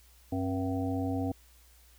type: harmonic tone with a mistuned harmonic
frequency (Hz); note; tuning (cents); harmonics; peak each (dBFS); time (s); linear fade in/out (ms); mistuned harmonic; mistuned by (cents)
95.8; G2; -39; 1 / 3 / 5 / 7 / 8; -34 / -31 / -40 / -40 / -41; 0.32-1.32; 5; 3; -110
effects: added 60 Hz sine -58 dBFS peak until 1.98 s + white hiss -62 dBFS RMS until 1.98 s